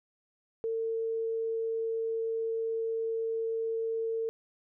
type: tone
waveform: sine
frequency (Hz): 451.6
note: A4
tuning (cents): +45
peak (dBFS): -29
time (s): 0.64-4.29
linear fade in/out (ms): 0
effects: none